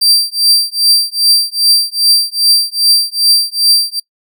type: tone with tremolo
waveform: 40% pulse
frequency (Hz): 4700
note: D8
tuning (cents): +1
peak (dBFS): -3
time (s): 0.01-4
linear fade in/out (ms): 10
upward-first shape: triangle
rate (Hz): 2.5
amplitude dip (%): 100
effects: noise-tail reverb RT60 0.1 s tail -23 dB re dry